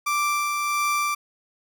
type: tone with tremolo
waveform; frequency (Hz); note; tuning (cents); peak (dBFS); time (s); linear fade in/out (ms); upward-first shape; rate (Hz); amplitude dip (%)
30% pulse; 1174.7; D6; 0; -18; 0.06-1.15; 10; sine; 1.5; 30
effects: none